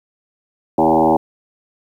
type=tone with frequency modulation; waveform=sine; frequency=565 Hz; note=C#5; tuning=33 cents sharp; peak=-10 dBFS; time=0.78-1.17 s; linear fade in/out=5 ms; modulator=78.7 Hz; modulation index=4.2; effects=8-bit